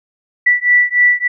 sine beating tone pair, 1961 / 1964.4 Hz, B6 / B6, -13 / -10 cents, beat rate 3.4 Hz, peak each -12 dBFS, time 0.46-1.28 s, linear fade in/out 10 ms, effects none

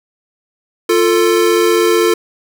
square tone pair together, 349.2 / 444.8 Hz, F4 / A4, 0 / +19 cents, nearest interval major third, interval 419 cents, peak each -13 dBFS, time 0.89-2.14 s, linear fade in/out 5 ms, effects 8-bit

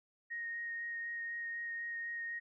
sine tone with vibrato, 1864.7 Hz, A#6, in tune, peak -38 dBFS, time 0.3-2.4 s, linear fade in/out 20 ms, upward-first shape sine, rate 4 Hz, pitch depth 10 cents each way, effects none

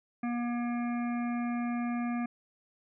harmonic tone, 239.4 Hz, A#3, 46 cents sharp, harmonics 1 / 3 / 5 / 7 / 9 / 10, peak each -30 / -40 / -44 / -47 / -49 / -50 dBFS, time 0.23-2.26 s, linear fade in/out 5 ms, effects none

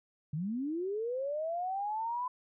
sine linear sweep, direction up, 140 to 1013 Hz, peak -32 dBFS, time 0.33-2.28 s, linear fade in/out 5 ms, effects none

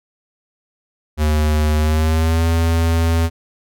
square tone with pitch glide, 76.3 to 82.73 Hz, D#2 to E2, -33 to +7 cents, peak -14 dBFS, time 1.17-3.3 s, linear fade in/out 50 ms, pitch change +140 cents, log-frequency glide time 1.76-2.46 s, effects none

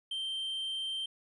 triangle tone, 3136 Hz, G7, in tune, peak -32 dBFS, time 0.11-1.06 s, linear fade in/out 5 ms, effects resampled to 24000 Hz

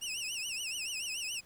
20% pulse tone with vibrato, 2736 Hz, F7, 36 cents flat, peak -30 dBFS, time 0.01-1.41 s, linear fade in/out 20 ms, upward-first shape triangle, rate 7 Hz, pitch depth 180 cents each way, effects pink hiss -62 dBFS RMS until 1.45 s

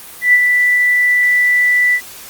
sine tone with ADSR envelope, 1975.5 Hz, B6, in tune, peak -4 dBFS, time 0.21-2.01 s, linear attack 120 ms, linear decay 47 ms, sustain -5 dB, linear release 71 ms, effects white hiss -34 dBFS RMS until 2.29 s + Opus 32 kbps

